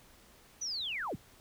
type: linear sweep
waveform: sine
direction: down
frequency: 6090 to 32.7 Hz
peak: -34 dBFS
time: 0.61-1.16 s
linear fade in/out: 10 ms
effects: pink hiss -60 dBFS RMS until 1.4 s